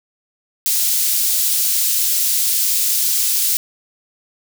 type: high-pass noise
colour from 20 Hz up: white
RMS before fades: -17 dBFS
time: 0.66-3.57 s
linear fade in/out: 0 ms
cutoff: 4500 Hz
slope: 12 dB/octave
effects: none